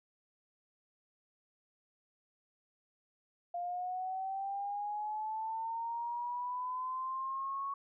sine linear sweep, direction up, 696 to 1111 Hz, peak -35 dBFS, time 3.54-7.74 s, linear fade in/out 5 ms, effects none

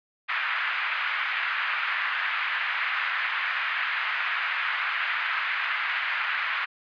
pink band-pass noise, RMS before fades -28 dBFS, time 0.28-6.66 s, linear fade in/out 20 ms, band 1300 to 2500 Hz, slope 24 dB/octave, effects resampled to 11025 Hz

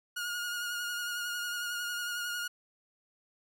sawtooth tone with vibrato, 1434 Hz, F6, 45 cents sharp, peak -30 dBFS, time 0.16-2.48 s, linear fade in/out 10 ms, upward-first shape sine, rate 11 Hz, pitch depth 26 cents each way, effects none

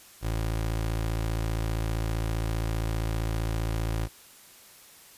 25% pulse tone, 55.2 Hz, A1, 6 cents sharp, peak -23 dBFS, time 0.21-4.09 s, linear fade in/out 50 ms, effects white hiss -52 dBFS RMS until 5.17 s + resampled to 32000 Hz

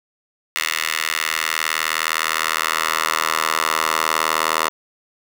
10% pulse tone with high-pass filter sweep, 79.6 Hz, D#2, 40 cents sharp, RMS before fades -21 dBFS, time 0.56-4.69 s, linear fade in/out 0 ms, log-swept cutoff 2000 to 930 Hz, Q 1.5, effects none

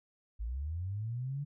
sine linear sweep, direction up, 50.7 to 146.83 Hz, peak -34 dBFS, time 0.39-1.45 s, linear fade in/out 20 ms, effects none

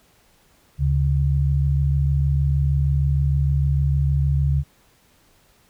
sine tone pair together, 73.42 / 139.93 Hz, D2 / C#3, 0 / +17 cents, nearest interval major seventh, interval 1117 cents, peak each -19 dBFS, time 0.78-4.64 s, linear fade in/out 50 ms, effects pink hiss -58 dBFS RMS until 5.69 s

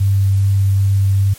sine tone with vibrato, 98 Hz, G2, in tune, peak -10 dBFS, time 0-1.34 s, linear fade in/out 10 ms, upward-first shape sine, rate 2.5 Hz, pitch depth 8 cents each way, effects white hiss -40 dBFS RMS until 1.38 s + MP3 64 kbps

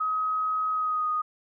sine tone with pitch glide, 1267 to 1240.2 Hz, D#6 to D#6, +31 to -6 cents, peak -24 dBFS, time 0-1.22 s, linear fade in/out 10 ms, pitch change -37 cents, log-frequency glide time 0.71-1.09 s, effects none

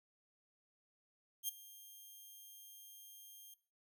5% pulse tone with ADSR envelope, 3200 Hz, G7, 35 cents sharp, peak -26 dBFS, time 1.43-3.54 s, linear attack 55 ms, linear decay 12 ms, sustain -20 dB, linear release 3 ms, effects noise-tail reverb RT60 0.4 s tail -19 dB re dry

